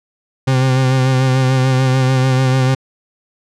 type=tone with vibrato; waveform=40% pulse; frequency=130.5 Hz; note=C3; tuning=4 cents flat; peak=-10 dBFS; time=0.47-2.75 s; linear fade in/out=10 ms; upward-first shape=sine; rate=6.8 Hz; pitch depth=32 cents each way; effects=low-pass 7000 Hz 12 dB/octave